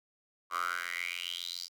10% pulse tone with high-pass filter sweep, 87.31 Hz, F2, in tune, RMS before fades -37 dBFS, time 0.5-1.69 s, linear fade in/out 50 ms, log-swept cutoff 1100 to 5000 Hz, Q 6.7, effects none

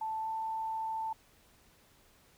sine tone with pitch glide, 880 to 887.1 Hz, A5 to A5, 0 to +14 cents, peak -33 dBFS, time 0.01-1.13 s, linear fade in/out 5 ms, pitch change +14 cents, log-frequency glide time 0.21-0.29 s, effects pink hiss -64 dBFS RMS until 2.37 s

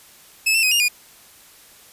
sawtooth tone with pitch steps, 2599 / 2682 / 2518 / 2827 / 2440 Hz, E7 / E7 / D#7 / F7 / D#7, -25 / +29 / +20 / +20 / -34 cents, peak -12 dBFS, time 0.46-0.885 s, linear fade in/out 10 ms, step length 85 ms, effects white hiss -48 dBFS RMS until 1.92 s + resampled to 32000 Hz

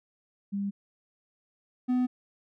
sine / triangle tone pair in turn, 199.9 / 250.8 Hz, G3 / B3, +34 / +27 cents, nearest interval major third, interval 393 cents, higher second, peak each -28 / -21 dBFS, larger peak second, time 0.52-0.71 / 1.88-2.07 s, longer neither, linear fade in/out 20 ms, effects none

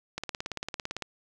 click train, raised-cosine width 0.2 ms, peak -16 dBFS, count 16, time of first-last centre 0.18-1.023 s, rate 17.8 Hz, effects none

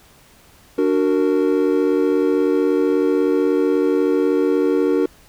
triangle chord, D augmented, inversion none, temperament equal with one note detuned, 293.7 / 370 / 462.4 Hz, D4 / F#4 / A#4, 0 / 0 / -14 cents, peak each -17 dBFS, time 0.78-5.06 s, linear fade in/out 5 ms, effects pink hiss -50 dBFS RMS until 5.28 s

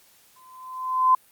sine tone with exponential growth, 1027 Hz, C6, 33 cents flat, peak -12 dBFS, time 0.36-1.15 s, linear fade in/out 5 ms, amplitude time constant 170 ms, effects white hiss -57 dBFS RMS until 1.31 s + Opus 48 kbps

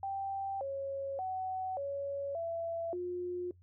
sine tone with pitch steps, 783 / 548 / 751 / 559 / 669 / 356.8 Hz, G5 / C#5 / F#5 / C#5 / E5 / F4, -2 / -20 / +26 / +14 / +25 / +37 cents, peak -34 dBFS, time 0.03-3.51 s, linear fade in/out 2 ms, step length 580 ms, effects noise-tail reverb RT60 0.1 s tail -19 dB re dry + added 90 Hz sine -58 dBFS peak until 3.62 s

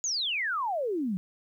sine exponential sweep, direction down, 6930 to 175.7 Hz, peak -27 dBFS, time 0.04-1.17 s, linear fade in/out 0 ms, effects 11-bit

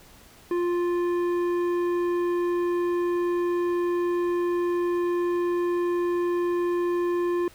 sine tone with tanh clipping, 350 Hz, F4, 4 cents sharp, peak -24 dBFS, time 0.51-7.48 s, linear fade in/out 2 ms, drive 11 dB, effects pink hiss -52 dBFS RMS until 7.54 s

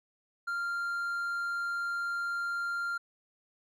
triangle tone, 1392 Hz, F6, 6 cents flat, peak -29 dBFS, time 0.47-2.98 s, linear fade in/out 10 ms, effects none

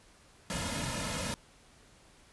pink noise with comb filter, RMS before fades -35 dBFS, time 0.5-1.34 s, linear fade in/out 0 ms, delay 2.6 ms, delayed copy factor -0.9, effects pink hiss -60 dBFS RMS until 2.32 s + resampled to 24000 Hz

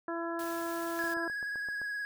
harmonic tone, 335.8 Hz, E4, 32 cents sharp, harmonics 1 / 2 / 3 / 4 / 5, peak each -36 / -39 / -41 / -42 / -43 dBFS, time 0.08-1.28 s, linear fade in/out 2 ms
white noise, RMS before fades -47 dBFS, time 0.39-1.14 s, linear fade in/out 2 ms
triangle tone with vibrato, 1661.2 Hz, G#6, in tune, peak -32 dBFS, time 0.99-2.05 s, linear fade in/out 0 ms, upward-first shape sine, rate 19 Hz, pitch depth 26 cents each way
click train, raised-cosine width 1 ms, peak -34 dBFS, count 7, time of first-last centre 1.04-1.816 s, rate 7.73 Hz
effects none

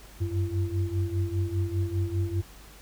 sine tone cluster, 92.1 / 97.1 / 339.8 Hz, F#2 / G2 / F4, -7 / -16 / -47 cents, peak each -28 / -29 / -34 dBFS, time 0.2-2.42 s, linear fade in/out 20 ms, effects added 50 Hz sine -49 dBFS peak until 2.81 s + pink hiss -51 dBFS RMS until 2.81 s

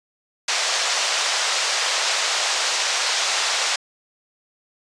white band-pass noise, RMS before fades -22 dBFS, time 0.48-3.76 s, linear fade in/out 5 ms, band 540 to 6500 Hz, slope 24 dB/octave, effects resampled to 22050 Hz

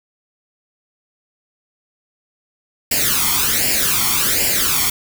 white noise with flanger, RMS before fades -17 dBFS, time 2.91-4.9 s, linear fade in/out 5 ms, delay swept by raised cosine 0.4 to 0.92 ms, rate 1.3 Hz, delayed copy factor +0.75, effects none

